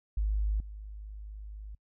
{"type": "tone with level steps", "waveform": "sine", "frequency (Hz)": 51.91, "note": "G#1", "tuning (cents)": 0, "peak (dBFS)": [-26, -40], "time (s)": [0.17, 1.75], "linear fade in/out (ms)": 5, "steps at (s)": 0.6, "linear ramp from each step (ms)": 2, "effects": ["noise-tail reverb RT60 0.1 s tail -26 dB re dry"]}